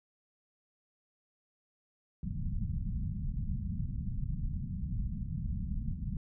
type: low-pass noise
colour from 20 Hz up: pink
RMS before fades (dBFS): -35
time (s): 2.23-6.17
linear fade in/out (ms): 2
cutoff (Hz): 210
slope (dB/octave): 48
effects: none